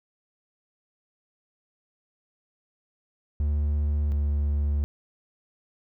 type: tone pair in turn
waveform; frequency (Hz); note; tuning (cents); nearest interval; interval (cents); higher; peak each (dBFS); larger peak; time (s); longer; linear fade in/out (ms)
triangle; 73.7 / 72.64; D2 / D2; +7 / -18; unison; 25; first; -20; neither; 3.4-4.12 / 4.12-4.84; neither; 0
effects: none